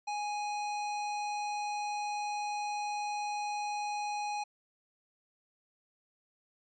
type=tone; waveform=square; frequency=830.6 Hz; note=G#5; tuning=in tune; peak=-34 dBFS; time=0.07-4.44 s; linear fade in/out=10 ms; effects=resampled to 16000 Hz